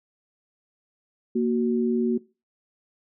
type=tone pair together; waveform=sine; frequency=233.9 / 371.3 Hz; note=A#3 / F#4; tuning=+6 / +6 cents; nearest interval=minor sixth; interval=800 cents; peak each=-22 / -24 dBFS; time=1.35-2.18 s; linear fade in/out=10 ms; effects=noise-tail reverb RT60 0.3 s tail -21 dB re dry